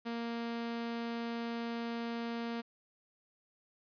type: tone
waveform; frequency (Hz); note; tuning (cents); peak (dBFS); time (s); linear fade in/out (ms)
sawtooth; 233.1; A#3; 0; -32; 0.05-2.62; 20
effects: resampled to 11025 Hz + 11-bit